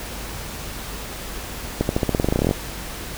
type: accelerating click train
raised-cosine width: 2 ms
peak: -5 dBFS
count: 17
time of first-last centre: 1.81-2.511 s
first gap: 81 ms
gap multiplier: 0.91
effects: added 50 Hz sine -36 dBFS peak until 3.17 s + pink hiss -33 dBFS RMS until 3.17 s